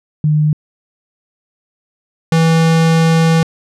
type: tone pair in turn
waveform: sine / square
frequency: 151.8 / 163.28 Hz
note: D#3 / E3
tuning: -42 / -16 cents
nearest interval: minor second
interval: 126 cents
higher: second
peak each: -9 dBFS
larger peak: neither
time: 0.24-0.53 / 2.32-3.43 s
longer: second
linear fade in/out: 2 ms
effects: low-pass 8000 Hz 12 dB/octave